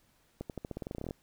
accelerating click train, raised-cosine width 2 ms, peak -24 dBFS, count 16, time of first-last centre 0.41-1.109 s, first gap 88 ms, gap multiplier 0.9, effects pink hiss -69 dBFS RMS until 1.22 s

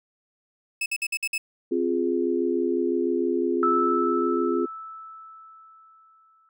40% pulse tone bursts, 2600 Hz, E7, 24 cents flat, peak -23 dBFS, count 6, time 0.81-1.38 s, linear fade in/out 5 ms, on 50 ms, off 54 ms
sine chord, F minor, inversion second, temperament equal, 261.6 / 349.2 / 415.3 Hz, C4 / F4 / Ab4, 0 / 0 / 0 cents, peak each -27 / -24 / -27 dBFS, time 1.71-4.66 s, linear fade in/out 10 ms
sine tone with exponential decay, 1313 Hz, E6, 7 cents flat, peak -19 dBFS, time 3.63-6.49 s, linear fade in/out 1 ms, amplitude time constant 620 ms
effects none

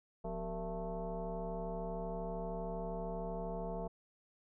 sine tone with frequency modulation, 248.4 Hz, B3, 10 cents sharp, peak -37 dBFS, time 0.24-3.88 s, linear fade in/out 10 ms, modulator 212 Hz, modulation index 2.7, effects none

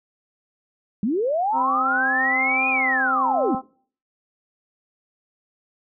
sine linear two-way sweep, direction up then down, 186.5 to 2489 to 205.6 Hz, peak -19 dBFS, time 1.03-3.55 s, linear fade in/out 2 ms, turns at 2.69 s
harmonic tone, 261.6 Hz, C4, in tune, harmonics 1 / 2 / 3 / 4 / 5, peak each -30 / -35 / -25 / -32 / -33 dBFS, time 1.52-3.62 s, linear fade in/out 50 ms
effects noise-tail reverb RT60 0.5 s tail -23 dB re dry

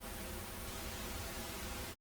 pink noise with comb filter, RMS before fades -44 dBFS, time 0-1.95 s, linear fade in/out 50 ms, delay 6.8 ms, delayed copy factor -1, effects Opus 32 kbps

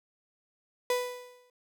35% pulse tone with exponential decay, 494.9 Hz, B4, 4 cents sharp, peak -22 dBFS, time 0.9-1.5 s, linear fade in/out 2 ms, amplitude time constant 130 ms, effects none

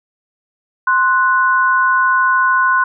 sine tone pair together, 1046.5 / 1480 Hz, C6 / F#6, 0 / 0 cents, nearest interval tritone, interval 600 cents, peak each -13 dBFS, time 0.87-2.84 s, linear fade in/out 5 ms, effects none

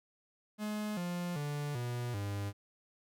45% pulse tone with pitch steps, 211.4 / 175.72 / 146.07 / 121.42 / 100.93 Hz, G#3 / F3 / D3 / B2 / G#2, +31 / +11 / -9 / -29 / -49 cents, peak -35 dBFS, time 0.58-2.53 s, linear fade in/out 50 ms, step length 390 ms, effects none

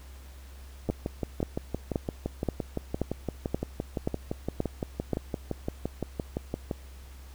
two click trains, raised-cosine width 2 ms, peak -16 / -13 dBFS, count 35 / 9, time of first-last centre 0.89-6.712 / 0.9-5.133 s, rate 5.84 / 1.89 Hz, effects added 66 Hz sine -44 dBFS peak until 7.34 s + pink hiss -55 dBFS RMS until 7.34 s

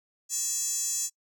square tone with high-pass filter, 371.1 Hz, F#4, 5 cents sharp, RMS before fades -30 dBFS, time 0.29-1.1 s, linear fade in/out 50 ms, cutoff 6800 Hz, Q 6.8, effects noise-tail reverb RT60 0.1 s tail -24 dB re dry

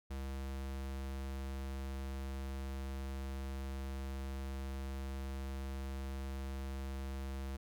square tone, 67.3 Hz, C2, 49 cents sharp, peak -40 dBFS, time 0.1-7.57 s, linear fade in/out 10 ms, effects none

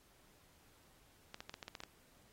clicks, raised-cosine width 0.2 ms, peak -28 dBFS, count 9, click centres 1.344 / 1.405 / 1.495 / 1.541 / 1.628 / 1.681 / 1.752 / 1.804 / 1.836 s, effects pink hiss -68 dBFS RMS until 2.32 s + AAC 48 kbps

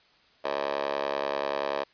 10% pulse tone with high-pass filter, 70.4 Hz, C#2, 27 cents sharp, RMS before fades -30 dBFS, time 0.44-1.84 s, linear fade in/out 10 ms, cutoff 630 Hz, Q 6.2, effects white hiss -61 dBFS RMS until 1.93 s + resampled to 11025 Hz

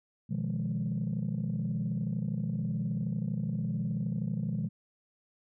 sine chord, F half-diminished seventh, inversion second, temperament equal, 123.47 / 155.56 / 174.61 / 207.7 Hz, Cb3 / Eb3 / F3 / Ab3, 0 / 0 / 0 / 0 cents, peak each -34 dBFS, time 0.29-4.69 s, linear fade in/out 20 ms, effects tanh soft clip ceiling -24 dBFS

